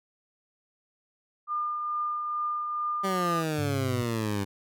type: tone with tremolo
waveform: sine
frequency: 1206 Hz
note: D6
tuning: 46 cents sharp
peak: -26 dBFS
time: 1.47-3.44 s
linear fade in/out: 50 ms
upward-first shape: triangle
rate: 2.3 Hz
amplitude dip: 35%
type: exponential sweep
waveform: 15% pulse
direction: down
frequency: 196 to 98 Hz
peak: -21 dBFS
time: 3.03-4.45 s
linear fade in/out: 20 ms
type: tone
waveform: sine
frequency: 103.7 Hz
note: G#2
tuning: 2 cents flat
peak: -30 dBFS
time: 3.58-4.03 s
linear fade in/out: 10 ms
effects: none